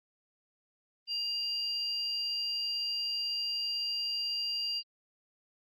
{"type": "tone pair together", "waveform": "sine", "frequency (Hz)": [2817, 4751], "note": ["F7", "D8"], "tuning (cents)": [14, 19], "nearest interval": "major sixth", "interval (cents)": 905, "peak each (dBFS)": [-37, -31], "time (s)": [1.07, 4.83], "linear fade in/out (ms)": 50, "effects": ["tanh soft clip ceiling -25 dBFS", "Opus 24 kbps"]}